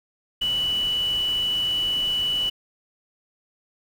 sine tone in noise, 2960 Hz, F#7, in tune, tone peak -21 dBFS, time 0.41-2.5 s, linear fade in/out 10 ms, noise pink, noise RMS -39 dBFS, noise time 0.41-2.5 s, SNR +15 dB, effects none

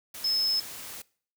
sine tone in noise, 5200 Hz, E8, 24 cents flat, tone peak -24 dBFS, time 0.24-0.6 s, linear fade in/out 5 ms, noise white, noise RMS -41 dBFS, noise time 0.14-1.02 s, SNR +14 dB, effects noise-tail reverb RT60 0.5 s tail -23 dB re dry

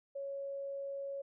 sine tone, 554.4 Hz, C#5, in tune, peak -38 dBFS, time 0.15-1.22 s, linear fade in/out 10 ms, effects none

